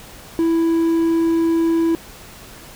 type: tone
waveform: triangle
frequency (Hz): 330.2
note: E4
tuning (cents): +3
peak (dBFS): -12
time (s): 0.39-1.95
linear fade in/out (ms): 0
effects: pink hiss -40 dBFS RMS until 2.75 s